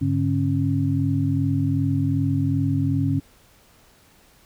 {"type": "tone cluster", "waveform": "sine", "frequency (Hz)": [101.2, 143.8, 273.7], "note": ["G#2", "D3", "C#4"], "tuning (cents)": [-44, -36, -22], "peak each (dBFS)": -23, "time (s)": [0.01, 3.2], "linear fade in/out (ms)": 10, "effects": ["pink hiss -55 dBFS RMS until 4.45 s"]}